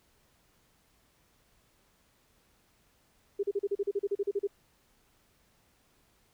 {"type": "tone bursts", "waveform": "sine", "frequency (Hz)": 401.7, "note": "G4", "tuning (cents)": 42, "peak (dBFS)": -26, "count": 14, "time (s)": [3.39, 4.473], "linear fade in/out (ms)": 10, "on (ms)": 43, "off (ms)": 37, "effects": ["pink hiss -68 dBFS RMS until 6.33 s"]}